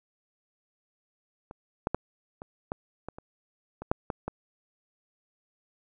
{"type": "clicks", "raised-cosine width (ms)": 1, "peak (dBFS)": [-28, -12, -12, -26, -17, -22, -28, -24, -9, -16, -18], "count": 11, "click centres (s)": [1.511, 1.871, 1.946, 2.419, 2.719, 3.086, 3.185, 3.82, 3.915, 4.102, 4.28], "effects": []}